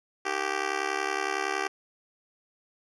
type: tone with amplitude modulation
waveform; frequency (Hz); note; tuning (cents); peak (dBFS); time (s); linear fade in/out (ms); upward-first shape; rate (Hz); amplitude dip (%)
10% pulse; 389.6; G4; -11; -15; 0.25-1.68; 10; sine; 70.8; 90
effects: low-pass 6000 Hz 12 dB/octave

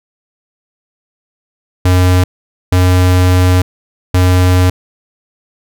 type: tone bursts at uneven times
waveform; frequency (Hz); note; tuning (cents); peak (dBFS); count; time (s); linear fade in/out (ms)
square; 91; F#2; -28; -7; 3; 1.85-2.24 / 2.72-3.62 / 4.14-4.7; 5
effects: none

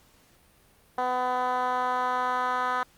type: tone with band-pass filter sweep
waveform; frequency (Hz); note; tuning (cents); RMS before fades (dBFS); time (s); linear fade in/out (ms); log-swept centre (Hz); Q
10% pulse; 251.1; B3; +29; -27; 0.98-2.83; 2; 800 to 1200; 1.9
effects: pink hiss -60 dBFS RMS until 2.97 s + Opus 48 kbps

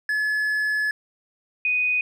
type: tone pair in turn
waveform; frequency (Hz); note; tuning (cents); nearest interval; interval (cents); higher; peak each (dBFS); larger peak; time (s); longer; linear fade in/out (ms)
triangle / sine; 1711 / 2489; A6 / D#7; -49 / 0; tritone; 649; second; -19; neither; 0.09-0.91 / 1.65-2.01; first; 2
effects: none

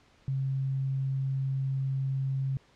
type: tone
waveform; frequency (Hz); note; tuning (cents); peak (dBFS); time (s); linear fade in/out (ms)
sine; 134.5; C3; +48; -27; 0.28-2.57; 0
effects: pink hiss -62 dBFS RMS until 2.75 s + low-pass 5000 Hz 12 dB/octave

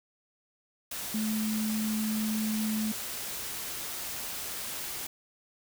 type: tone in noise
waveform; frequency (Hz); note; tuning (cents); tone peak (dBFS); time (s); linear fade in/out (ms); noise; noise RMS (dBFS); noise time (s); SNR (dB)
sine; 216.6; A3; -27; -28; 1.14-2.92; 5; white; -37; 0.91-5.07; +6
effects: none

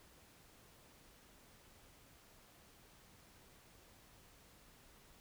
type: silence
effects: pink hiss -64 dBFS RMS until 5.2 s

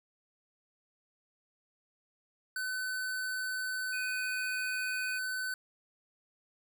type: tone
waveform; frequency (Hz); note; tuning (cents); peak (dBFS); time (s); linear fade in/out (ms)
square; 1513; F#6; +38; -34; 2.56-5.54; 2
type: tone with vibrato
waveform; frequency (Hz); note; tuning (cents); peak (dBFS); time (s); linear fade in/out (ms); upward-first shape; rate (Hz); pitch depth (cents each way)
sine; 2489; D#7; 0; -38; 3.92-5.19; 20; triangle; 15; 9
effects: none

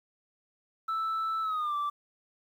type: tone with pitch glide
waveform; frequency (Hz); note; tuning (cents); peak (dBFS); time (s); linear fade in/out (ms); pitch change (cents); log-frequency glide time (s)
sine; 1318.5 to 1167.9; E6 to D6; 0 to -10; -26; 0.88-1.9; 10; -210; 1.42-1.75
effects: tanh soft clip ceiling -27 dBFS + 10-bit

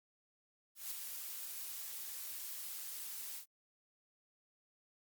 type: noise with ADSR envelope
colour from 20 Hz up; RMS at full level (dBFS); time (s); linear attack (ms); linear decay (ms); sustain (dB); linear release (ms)
blue; -41; 0.75-3.46; 160; 11; -4; 99
effects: Opus 48 kbps

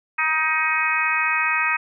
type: harmonic tone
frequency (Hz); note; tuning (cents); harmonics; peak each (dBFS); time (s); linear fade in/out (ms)
314.7; D#4; +20; 3 / 4 / 5 / 6 / 7 / 8; -28 / -25 / -27 / -25 / -27 / -23; 0.18-1.77; 10
effects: none

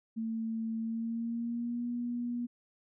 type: tone with pitch glide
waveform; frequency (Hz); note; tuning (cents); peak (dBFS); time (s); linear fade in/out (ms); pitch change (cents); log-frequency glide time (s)
sine; 224.6 to 240.7; A3 to B3; +36 to -44; -32; 0.16-2.47; 20; +120; 0.78-1.87
effects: none

